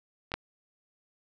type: clicks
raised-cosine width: 0.3 ms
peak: -22 / -14 dBFS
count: 2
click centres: 0.318 / 0.34 s
effects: none